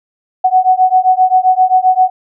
sine beating tone pair, 740 / 747.6 Hz, F#5 / F#5, 0 / +18 cents, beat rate 7.6 Hz, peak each -10 dBFS, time 0.44-2.1 s, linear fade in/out 10 ms, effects none

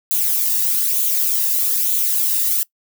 violet noise with flanger, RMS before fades -18 dBFS, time 0.11-2.63 s, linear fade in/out 0 ms, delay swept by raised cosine 0.28 to 1.1 ms, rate 1.1 Hz, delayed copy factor +0.5, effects noise-tail reverb RT60 0.1 s tail -22 dB re dry

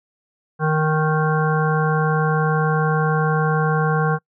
harmonic tone, 155.56 Hz, D#3, in tune, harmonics 1 / 3 / 5 / 7 / 9 / 10, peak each -18 / -23 / -25 / -26 / -28 / -28 dBFS, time 0.59-4.19 s, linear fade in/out 50 ms, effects noise-tail reverb RT60 0.1 s tail -26 dB re dry

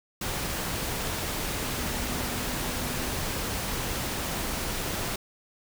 sine tone in noise, 246.9 Hz, B3, in tune, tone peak -40 dBFS, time 1.61-3.13 s, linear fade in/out 5 ms, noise pink, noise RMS -31 dBFS, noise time 0.21-5.16 s, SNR -12 dB, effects none

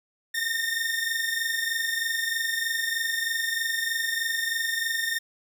sawtooth tone pair together, 1812 / 1835.2 Hz, A#6 / A#6, -50 / -28 cents, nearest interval unison, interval 22 cents, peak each -25 dBFS, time 0.34-5.19 s, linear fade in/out 10 ms, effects none

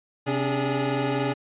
25% pulse tone cluster, 132.1 / 288.1 / 413.7 Hz, C3 / D4 / G#4, +17 / -33 / -7 cents, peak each -24 dBFS, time 0.26-1.34 s, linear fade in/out 20 ms, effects resampled to 8000 Hz

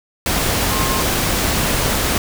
sine tone in noise, 1064 Hz, C6, 29 cents sharp, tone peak -24 dBFS, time 0.71-1.02 s, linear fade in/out 2 ms, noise pink, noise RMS -18 dBFS, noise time 0.26-2.18 s, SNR -9 dB, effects none

